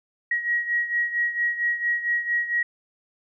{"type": "beating tone pair", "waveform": "sine", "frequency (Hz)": [1900, 1904.4], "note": ["A#6", "A#6"], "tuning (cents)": [33, 37], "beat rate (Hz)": 4.4, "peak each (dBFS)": [-23, -28], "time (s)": [0.31, 2.63], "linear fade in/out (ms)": 5, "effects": []}